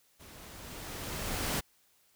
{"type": "noise with level ramp", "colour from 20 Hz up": "pink", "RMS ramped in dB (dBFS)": [-53, -31], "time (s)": [0.19, 1.61], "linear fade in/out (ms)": 20, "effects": ["white hiss -68 dBFS RMS until 2.15 s"]}